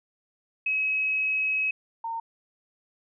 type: tone pair in turn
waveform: sine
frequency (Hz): 2557 / 913.5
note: D#7 / A#5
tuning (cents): +47 / -35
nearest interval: octave + tritone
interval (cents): 1782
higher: first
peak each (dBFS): -23 / -29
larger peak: first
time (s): 0.66-1.71 / 2.04-2.2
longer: first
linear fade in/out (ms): 5
effects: none